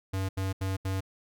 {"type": "tone bursts", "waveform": "square", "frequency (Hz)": 95.6, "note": "G2", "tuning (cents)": -43, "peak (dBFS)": -29, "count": 4, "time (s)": [0.13, 1.007], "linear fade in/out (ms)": 10, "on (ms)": 160, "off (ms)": 79, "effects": []}